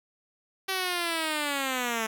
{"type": "linear sweep", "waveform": "5% pulse", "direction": "down", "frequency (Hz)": [385.6, 217.6], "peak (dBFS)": -16, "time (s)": [0.68, 2.07], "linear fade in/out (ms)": 10, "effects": []}